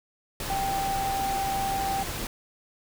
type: tone in noise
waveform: sine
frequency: 783 Hz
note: G5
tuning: 2 cents flat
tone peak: -26 dBFS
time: 0.5-2.03 s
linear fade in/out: 2 ms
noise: pink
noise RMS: -33 dBFS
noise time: 0.4-2.27 s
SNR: +4 dB
effects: none